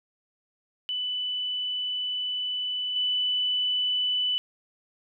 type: tone with level steps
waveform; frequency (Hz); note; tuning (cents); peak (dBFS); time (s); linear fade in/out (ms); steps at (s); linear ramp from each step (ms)
sine; 2988; F#7; +16; -27 / -23; 0.89-4.38; 0; 2.96; 2
effects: none